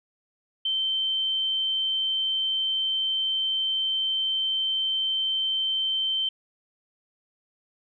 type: tone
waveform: sine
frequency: 3106 Hz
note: G7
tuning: 17 cents flat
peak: -23 dBFS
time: 0.65-6.29 s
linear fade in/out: 5 ms
effects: none